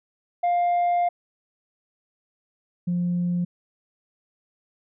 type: tone pair in turn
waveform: sine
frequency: 702 / 175.91 Hz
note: F5 / F3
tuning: +9 / +13 cents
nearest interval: 2 octaves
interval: 2396 cents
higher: first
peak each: -16 / -20 dBFS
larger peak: first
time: 0.43-1.09 / 2.87-3.45 s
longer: first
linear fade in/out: 10 ms
effects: tanh soft clip ceiling -18 dBFS